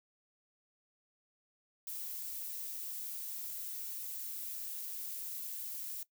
violet noise, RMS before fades -42 dBFS, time 1.87-6.03 s, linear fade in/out 2 ms, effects noise-tail reverb RT60 0.1 s tail -19 dB re dry

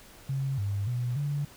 sine tone with pitch steps, 135.5 / 100.3 / 122.6 / 144.4 Hz, C#3 / G2 / B2 / D3, -39 / +40 / -12 / -29 cents, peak -27 dBFS, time 0.29-1.45 s, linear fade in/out 5 ms, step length 290 ms, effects pink hiss -52 dBFS RMS until 1.56 s

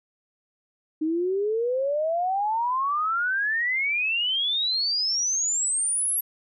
sine exponential sweep, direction up, 305.7 to 11540 Hz, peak -22 dBFS, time 1.01-6.21 s, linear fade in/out 10 ms, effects none

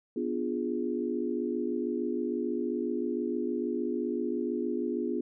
sine chord, B diminished seventh, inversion none, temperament equal, 246.9 / 293.7 / 349.2 / 415.3 Hz, B3 / D4 / F4 / Ab4, 0 / 0 / 0 / 0 cents, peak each -33 / -36 / -33 / -35 dBFS, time 0.16-5.21 s, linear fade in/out 5 ms, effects none

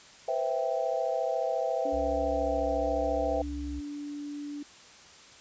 sine chord, C major seventh, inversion third, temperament equal with one note detuned, 489.1 / 523.3 / 659.3 / 784 Hz, B4 / C5 / E5 / G5, -17 / 0 / 0 / 0 cents, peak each -35 / -32 / -30 / -34 dBFS, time 0.28-3.42 s, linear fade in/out 5 ms
sine tone with pitch glide, 285.9 to 290.9 Hz, D4 to D4, -46 to -16 cents, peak -35 dBFS, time 1.85-4.63 s, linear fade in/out 5 ms, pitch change +30 cents, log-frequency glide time 2.73-2.85 s
sine tone with vibrato, 65.6 Hz, C2, 5 cents sharp, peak -35 dBFS, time 1.92-3.81 s, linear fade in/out 20 ms, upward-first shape triangle, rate 0.82 Hz, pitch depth 47 cents each way
effects white hiss -52 dBFS RMS until 5.4 s + resampled to 16000 Hz

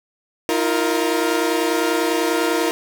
sawtooth chord, Eb suspended second, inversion none, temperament equal with one note detuned, 319.1 / 349.2 / 466.2 Hz, Eb4 / F4 / Bb4, +44 / 0 / 0 cents, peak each -18 dBFS, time 0.49-2.71 s, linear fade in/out 0 ms, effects none

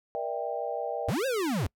sine chord, E half-diminished seventh, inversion second, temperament just, 474.7 / 593.3 / 659.3 / 791.1 Hz, Bb4 / D5 / E5 / G5, +31 / +18 / 0 / +16 cents, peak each -35 dBFS, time 0.15-1.1 s, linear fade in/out 0 ms
square linear two-way sweep, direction up then down, 69.3 to 554.4 to 69.3 Hz, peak -27 dBFS, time 1.08-1.67 s, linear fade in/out 5 ms, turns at 1.26 s
effects noise-tail reverb RT60 0.1 s tail -26 dB re dry

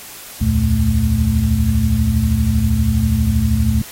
sine tone cluster, 70.3 / 82.8 / 116.3 / 217.4 Hz, C#2 / E2 / A#2 / A3, +25 / +8 / -4 / -21 cents, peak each -18 dBFS, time 0.41-3.82 s, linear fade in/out 5 ms, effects white hiss -35 dBFS RMS until 3.91 s + AAC 48 kbps

